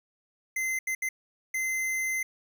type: tone bursts at uneven times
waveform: square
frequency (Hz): 2066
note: C7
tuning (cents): -22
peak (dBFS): -28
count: 4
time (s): 0.56-0.79 / 0.87-0.95 / 1.02-1.09 / 1.54-2.23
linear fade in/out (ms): 5
effects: none